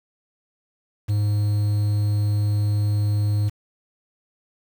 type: tone with quantisation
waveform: triangle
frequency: 103.83 Hz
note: G#2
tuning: in tune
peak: -16 dBFS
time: 1.08-3.5 s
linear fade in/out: 20 ms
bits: 7
effects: none